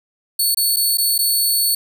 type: tone with dropouts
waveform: 10% pulse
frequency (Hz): 4435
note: C#8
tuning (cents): 0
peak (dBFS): -8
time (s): 0.39-1.75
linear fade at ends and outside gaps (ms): 5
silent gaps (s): 0.547-0.571 / 0.762-0.767 / 0.973-0.982 / 1.181-1.188
effects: none